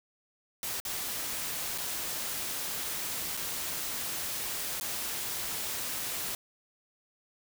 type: noise with dropouts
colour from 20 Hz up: white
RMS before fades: -35 dBFS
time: 0.63-6.35 s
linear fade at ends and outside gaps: 1 ms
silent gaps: 0.801-0.851 / 1.778-1.783 / 3.369-3.373 / 4.799-4.81 s
effects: none